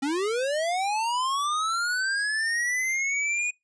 square linear sweep, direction up, 263.7 to 2472 Hz, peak -25 dBFS, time 0.02-3.51 s, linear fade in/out 10 ms, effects noise-tail reverb RT60 0.2 s tail -24 dB re dry + resampled to 22050 Hz

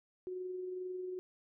sine tone with amplitude modulation, 367 Hz, F#4, 14 cents flat, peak -37 dBFS, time 0.27-1.19 s, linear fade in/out 0 ms, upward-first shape sine, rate 22.3 Hz, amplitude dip 30%, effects none

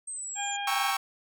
sine exponential sweep, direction down, 8372 to 7040 Hz, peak -34 dBFS, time 0.07-0.57 s, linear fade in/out 10 ms
harmonic tone, 808 Hz, G#5, 48 cents flat, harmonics 1 / 2 / 3 / 4, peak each -33 / -38 / -39 / -37 dBFS, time 0.35-0.94 s, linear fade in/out 50 ms
sawtooth chord, G diminished seventh, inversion none, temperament equal, 784 / 932.3 / 1108.7 / 1318.5 Hz, G5 / Bb5 / Db6 / Fb6, 0 / 0 / 0 / 0 cents, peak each -27 / -33 / -27 / -30 dBFS, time 0.67-0.97 s, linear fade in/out 5 ms
effects none

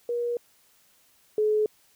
sine tone pair in turn, 477.8 / 426.9 Hz, A#4 / G#4, +43 / +48 cents, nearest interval major second, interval 195 cents, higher first, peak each -25 / -20 dBFS, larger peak second, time 0.09-0.37 / 1.38-1.66 s, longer neither, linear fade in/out 2 ms, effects white hiss -62 dBFS RMS until 1.95 s

